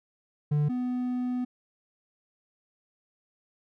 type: tone pair in turn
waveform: triangle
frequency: 148.1 / 249.1 Hz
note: D3 / B3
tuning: +15 / +15 cents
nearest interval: major sixth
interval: 900 cents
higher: second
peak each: -20 / -25 dBFS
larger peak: first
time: 0.51-0.69 / 0.69-1.45 s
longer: second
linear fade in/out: 10 ms
effects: none